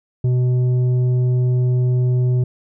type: tone with tanh clipping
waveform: triangle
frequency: 125.2 Hz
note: B2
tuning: 24 cents sharp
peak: -15 dBFS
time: 0.24-2.44 s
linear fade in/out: 5 ms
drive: 11 dB
effects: none